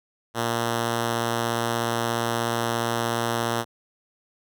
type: tone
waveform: 5% pulse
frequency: 116.9 Hz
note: A#2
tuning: 5 cents sharp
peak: -12 dBFS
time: 0.34-3.65 s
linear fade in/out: 50 ms
effects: none